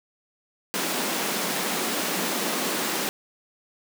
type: high-pass noise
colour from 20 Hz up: pink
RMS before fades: -27 dBFS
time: 0.74-3.09 s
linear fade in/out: 0 ms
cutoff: 180 Hz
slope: 48 dB/octave
effects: none